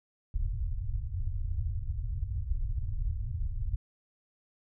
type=low-pass noise; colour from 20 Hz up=pink; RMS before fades=-32 dBFS; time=0.34-3.76 s; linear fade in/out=5 ms; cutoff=110 Hz; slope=48 dB/octave; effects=none